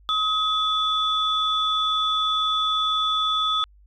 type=tone pair together; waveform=sine; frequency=1268 / 3458 Hz; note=D#6 / A7; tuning=+32 / -31 cents; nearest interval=octave + perfect fourth; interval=1737 cents; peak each=-22 dBFS; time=0.09-3.64 s; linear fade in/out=0 ms; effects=tanh soft clip ceiling -12 dBFS + added 50 Hz sine -50 dBFS peak until 3.86 s